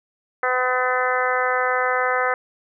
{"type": "harmonic tone", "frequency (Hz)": 253.1, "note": "B3", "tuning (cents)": 43, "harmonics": [2, 3, 4, 5, 6, 7, 8], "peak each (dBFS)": [-24, -26, -28, -24, -26, -27, -29], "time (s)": [0.43, 2.34], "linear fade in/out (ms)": 2, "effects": []}